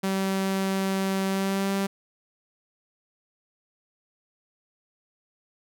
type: tone with pitch glide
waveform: sawtooth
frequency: 192.6 to 196.08 Hz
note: G3 to G3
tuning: -30 to +1 cents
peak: -20 dBFS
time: 0.03-1.87 s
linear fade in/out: 10 ms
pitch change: +31 cents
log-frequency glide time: 1.25-1.71 s
effects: none